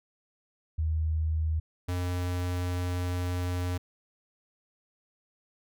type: tone pair in turn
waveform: sine / square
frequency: 79 / 89.42 Hz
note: D#2 / F2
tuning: +27 / +41 cents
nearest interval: major second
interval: 214 cents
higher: second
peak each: -25 / -29 dBFS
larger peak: first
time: 0.78-1.6 / 1.88-3.78 s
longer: second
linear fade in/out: 10 ms
effects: none